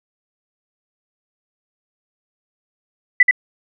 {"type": "tone with echo", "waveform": "sine", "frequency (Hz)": 1990, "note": "B6", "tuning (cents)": 13, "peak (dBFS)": -5, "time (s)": [3.2, 3.23], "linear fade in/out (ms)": 5, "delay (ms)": 81, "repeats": 1, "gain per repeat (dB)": -3, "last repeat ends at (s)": 3.311, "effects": []}